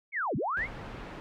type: linear two-way sweep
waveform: sine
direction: down then up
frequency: 2302 to 103.83 to 2302 Hz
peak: -28 dBFS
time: 0.12-0.68 s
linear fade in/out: 50 ms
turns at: 0.36 s
type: low-pass noise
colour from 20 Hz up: pink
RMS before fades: -42 dBFS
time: 0.57-1.2 s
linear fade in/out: 0 ms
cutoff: 2100 Hz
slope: 12 dB/octave
effects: none